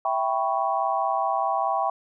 sine chord, C# half-diminished seventh, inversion first, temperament equal, 659.3 / 784 / 987.8 / 1108.7 Hz, E5 / G5 / B5 / C#6, 0 / 0 / 0 / 0 cents, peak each -28 / -25 / -29 / -28 dBFS, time 0.05-1.9 s, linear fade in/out 2 ms, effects none

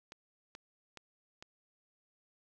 clicks, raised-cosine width 0.2 ms, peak -30 dBFS, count 4, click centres 0.121 / 0.551 / 0.973 / 1.425 s, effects none

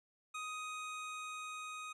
25% pulse tone with level ramp, 1250 Hz, D#6, 8 cents sharp, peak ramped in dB -37 to -40 dBFS, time 0.34-1.93 s, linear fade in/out 10 ms, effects resampled to 24000 Hz

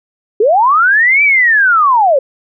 sine linear two-way sweep, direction up then down, 388.6 to 2349 to 510 Hz, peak -6 dBFS, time 0.4-2.19 s, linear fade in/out 5 ms, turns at 1.23 s, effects none

